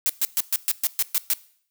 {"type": "noise bursts", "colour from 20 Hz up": "blue", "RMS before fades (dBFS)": -21, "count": 9, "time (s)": [0.06, 1.335], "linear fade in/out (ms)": 0, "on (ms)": 35, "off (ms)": 120, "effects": ["noise-tail reverb RT60 0.6 s tail -20 dB re dry"]}